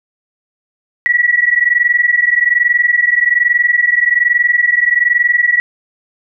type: tone pair together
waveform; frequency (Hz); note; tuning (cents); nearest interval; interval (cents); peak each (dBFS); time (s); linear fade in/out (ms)
sine; 1923 / 1944.2; B6 / B6; -47 / -28; unison; 19; -12; 1.06-5.6; 0
effects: none